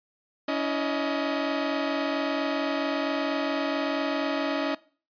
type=tone cluster; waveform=sawtooth; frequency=282.4 / 326.8 / 626 Hz; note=C#4 / E4 / D#5; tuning=+32 / -15 / +10 cents; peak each=-24 / -30 / -26 dBFS; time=0.48-4.75 s; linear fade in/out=5 ms; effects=noise-tail reverb RT60 0.4 s tail -21 dB re dry + resampled to 11025 Hz